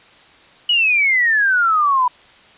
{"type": "exponential sweep", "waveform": "sine", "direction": "down", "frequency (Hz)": [2960, 975], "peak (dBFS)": -12, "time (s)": [0.69, 2.08], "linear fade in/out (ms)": 5, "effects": ["white hiss -47 dBFS RMS until 2.57 s", "resampled to 8000 Hz"]}